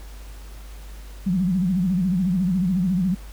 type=tone with vibrato; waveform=sine; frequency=183.1 Hz; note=F#3; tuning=18 cents flat; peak=-18 dBFS; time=1.26-3.15 s; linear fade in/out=10 ms; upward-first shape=sine; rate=14 Hz; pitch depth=130 cents each way; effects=added 50 Hz sine -36 dBFS peak until 3.32 s + pink hiss -48 dBFS RMS until 3.32 s